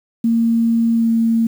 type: tone with pitch glide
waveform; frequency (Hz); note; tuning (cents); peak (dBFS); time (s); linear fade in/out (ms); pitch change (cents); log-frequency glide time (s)
sine; 229.9 to 227.9; A#3 to A#3; -24 to -39; -12; 0.24-1.47; 5; -15; 0.94-1.1
effects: 7-bit